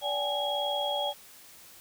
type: tone cluster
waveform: sine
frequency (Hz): 578 / 777 / 838 / 3305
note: D5 / G5 / G#5 / G#7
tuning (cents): -28 / -16 / +15 / -9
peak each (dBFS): -32 / -35 / -34 / -32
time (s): 0.01-1.14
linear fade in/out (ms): 50
effects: white hiss -52 dBFS RMS until 1.8 s